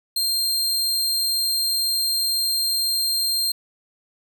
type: tone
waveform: sawtooth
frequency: 4186 Hz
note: C8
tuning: in tune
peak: -17 dBFS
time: 0.16-3.52 s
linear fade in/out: 5 ms
effects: none